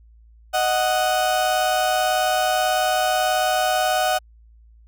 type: tone pair together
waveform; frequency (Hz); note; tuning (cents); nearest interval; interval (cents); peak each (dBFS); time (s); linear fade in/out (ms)
35% pulse; 622.3 / 740.6; D#5 / F#5; 0 / +1; minor third; 301; -21 / -18; 0.53-4.19; 20
effects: added 56 Hz sine -47 dBFS peak until 4.87 s